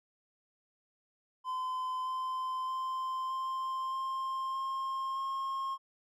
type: tone with pitch steps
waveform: triangle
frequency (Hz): 1024 / 1032.3 / 1040.7 / 1049.1 / 1057.7 / 1066.3 / 1074.9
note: C6 / C6 / C6 / C6 / C6 / C6 / C6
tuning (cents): -38 / -24 / -10 / +4 / +18 / +32 / +46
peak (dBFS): -31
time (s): 1.44-5.78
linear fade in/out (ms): 50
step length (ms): 620
effects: none